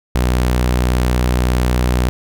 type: tone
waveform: sawtooth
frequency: 61.74 Hz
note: B1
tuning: in tune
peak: -9 dBFS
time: 0.15-2.09 s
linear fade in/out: 0 ms
effects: none